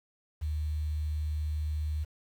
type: tone with quantisation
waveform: sine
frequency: 76.2 Hz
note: D#2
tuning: 36 cents flat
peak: -29 dBFS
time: 0.41-2.05 s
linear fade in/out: 20 ms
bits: 9
effects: none